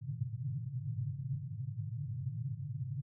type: band-pass noise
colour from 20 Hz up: white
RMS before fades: -39 dBFS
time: 0.01-3.02 s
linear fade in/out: 20 ms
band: 100 to 150 Hz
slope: 96 dB/octave
effects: none